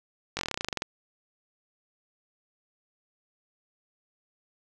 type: slowing click train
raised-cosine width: 0.2 ms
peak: -12 dBFS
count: 15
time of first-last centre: 0.37-0.821 s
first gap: 20 ms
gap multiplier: 1.07
effects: none